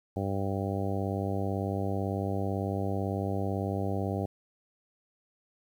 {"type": "harmonic tone", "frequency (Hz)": 98, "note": "G2", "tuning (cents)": 0, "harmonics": [1, 2, 3, 4, 5, 6, 7, 8], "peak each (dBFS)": [-32, -35, -37, -38, -39, -40, -40, -41], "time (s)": [0.16, 4.26], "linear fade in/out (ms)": 5, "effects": ["10-bit"]}